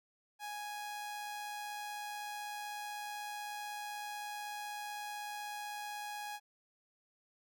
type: tone with amplitude modulation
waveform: sawtooth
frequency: 830.6 Hz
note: G#5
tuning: in tune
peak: -36 dBFS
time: 0.39-6.4 s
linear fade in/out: 50 ms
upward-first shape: sine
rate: 116 Hz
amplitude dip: 25%
effects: none